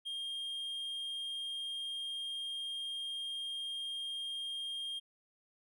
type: tone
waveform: triangle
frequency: 3218 Hz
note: G7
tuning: 45 cents sharp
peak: -36 dBFS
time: 0.05-5 s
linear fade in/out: 20 ms
effects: none